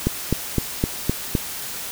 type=click train; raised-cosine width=3 ms; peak=-5 dBFS; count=6; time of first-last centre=0.07-1.352 s; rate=3.9 Hz; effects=white hiss -31 dBFS RMS until 1.91 s